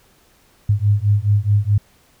sine beating tone pair, 100.8 / 105.5 Hz, G2 / G#2, +49 / +28 cents, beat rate 4.7 Hz, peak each -16 dBFS, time 0.69-1.78 s, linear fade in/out 5 ms, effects pink hiss -55 dBFS RMS until 2.2 s

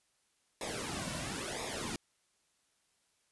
pink noise with flanger, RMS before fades -39 dBFS, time 0.61-1.96 s, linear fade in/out 2 ms, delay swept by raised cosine 0.66 to 2.46 ms, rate 0.98 Hz, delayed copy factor -0.8, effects white hiss -75 dBFS RMS until 3.31 s + resampled to 24000 Hz

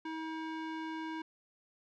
square tone with band-pass filter, 319.4 Hz, D#4, 45 cents sharp, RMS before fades -40 dBFS, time 0.05-1.22 s, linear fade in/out 5 ms, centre 1100 Hz, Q 0.53, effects low-pass 5000 Hz 12 dB/octave

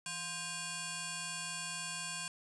sine tone with frequency modulation, 2794 Hz, F7, in tune, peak -38 dBFS, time 0.06-2.28 s, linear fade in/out 2 ms, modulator 876 Hz, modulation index 7.1, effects none

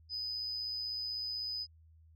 sine tone with amplitude modulation, 5000 Hz, D#8, 8 cents sharp, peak -33 dBFS, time 0.09-1.67 s, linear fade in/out 50 ms, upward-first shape sine, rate 116 Hz, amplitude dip 40%, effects tanh soft clip ceiling -30 dBFS + added 80 Hz sine -58 dBFS peak until 2.15 s

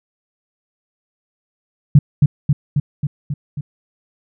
sine tone with echo, 144.2 Hz, D3, 31 cents flat, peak -3 dBFS, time 1.95-1.99 s, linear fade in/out 5 ms, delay 270 ms, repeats 6, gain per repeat -3 dB, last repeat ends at 3.61 s, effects none

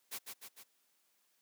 white noise with echo, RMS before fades -42 dBFS, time 0.11-0.19 s, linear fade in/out 20 ms, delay 150 ms, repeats 3, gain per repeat -4 dB, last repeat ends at 0.64 s, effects white hiss -75 dBFS RMS until 1.41 s + high-pass 200 Hz 12 dB/octave

